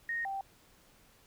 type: tone pair in turn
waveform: sine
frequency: 1859 / 781.6 Hz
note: A#6 / G5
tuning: -5 / -5 cents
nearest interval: octave + minor third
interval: 1500 cents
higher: first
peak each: -32 / -34 dBFS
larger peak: first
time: 0.09-0.25 / 0.25-0.41 s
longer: neither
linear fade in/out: 2 ms
effects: pink hiss -63 dBFS RMS until 1.26 s